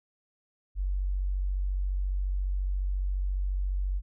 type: tone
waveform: sine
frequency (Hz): 47.21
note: F#1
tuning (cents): +36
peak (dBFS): -26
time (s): 0.75-4.02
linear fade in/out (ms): 50
effects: none